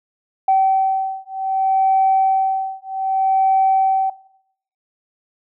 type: beating tone pair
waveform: sine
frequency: 768 / 768.64 Hz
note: G5 / G5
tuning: -36 / -34 cents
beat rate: 0.64 Hz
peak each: -16 dBFS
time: 0.48-4.1 s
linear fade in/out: 5 ms
effects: noise-tail reverb RT60 0.7 s tail -20 dB re dry + tanh soft clip ceiling -6 dBFS